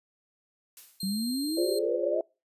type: noise with exponential decay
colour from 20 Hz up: blue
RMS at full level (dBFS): -44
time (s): 0.77-1.22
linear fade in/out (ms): 1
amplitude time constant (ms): 97
type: tone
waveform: sawtooth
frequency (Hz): 4186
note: C8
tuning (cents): 0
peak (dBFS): -32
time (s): 1-1.79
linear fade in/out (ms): 5
type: exponential sweep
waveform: sine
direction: up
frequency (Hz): 184.9 to 659.3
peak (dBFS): -28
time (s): 1.03-2.21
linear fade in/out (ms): 2
type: chord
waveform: sine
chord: D half-diminished seventh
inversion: first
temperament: equal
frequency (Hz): 349.2 / 415.3 / 523.3 / 587.3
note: F4 / Ab4 / C5 / D5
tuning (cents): 0 / 0 / 0 / 0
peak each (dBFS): -32 / -34 / -32 / -33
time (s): 1.57-2.21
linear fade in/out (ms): 5
effects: noise-tail reverb RT60 0.3 s tail -26 dB re dry + resampled to 32000 Hz